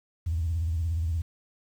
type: tone with vibrato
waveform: sine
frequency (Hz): 82.41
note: E2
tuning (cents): 0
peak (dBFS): -24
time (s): 0.26-1.22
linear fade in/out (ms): 10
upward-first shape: sine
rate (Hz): 17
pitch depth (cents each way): 120
effects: tanh soft clip ceiling -20 dBFS + 9-bit

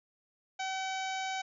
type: harmonic tone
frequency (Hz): 762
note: G5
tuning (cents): -49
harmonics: 1 / 2 / 3 / 4 / 5 / 6 / 7 / 8 / 9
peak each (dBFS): -35 / -42 / -41 / -46 / -46 / -53 / -52 / -50 / -50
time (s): 0.59-1.42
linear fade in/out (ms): 10
effects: none

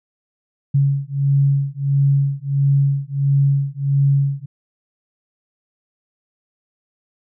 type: beating tone pair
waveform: sine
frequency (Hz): 138.59 / 140.09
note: C#3 / C#3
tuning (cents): 0 / +19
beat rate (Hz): 1.5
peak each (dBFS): -17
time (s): 0.74-4.46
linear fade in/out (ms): 10
effects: none

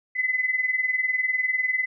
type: tone pair together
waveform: sine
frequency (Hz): 2019 / 2039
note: B6 / C7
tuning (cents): +38 / -45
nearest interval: unison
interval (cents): 17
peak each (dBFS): -23 / -27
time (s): 0.15-1.86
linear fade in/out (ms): 20
effects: none

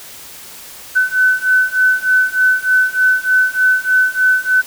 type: beating tone pair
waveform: sine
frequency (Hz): 1509 / 1512.3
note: F#6 / F#6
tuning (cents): +34 / +37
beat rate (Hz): 3.3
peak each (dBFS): -14 / -13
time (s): 0.95-4.62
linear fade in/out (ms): 20
effects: white hiss -35 dBFS RMS until 4.66 s

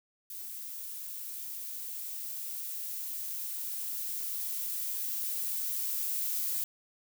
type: noise with level ramp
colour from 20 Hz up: violet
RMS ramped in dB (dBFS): -42 to -32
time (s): 0.3-6.64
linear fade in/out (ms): 2
effects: none

